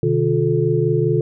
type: tone cluster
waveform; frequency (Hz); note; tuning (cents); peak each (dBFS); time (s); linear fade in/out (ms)
sine; 127.9 / 152.9 / 356.3 / 435.2; C3 / D#3 / F4 / A4; -39 / -30 / +35 / -19; -20; 0.03-1.21; 2
effects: none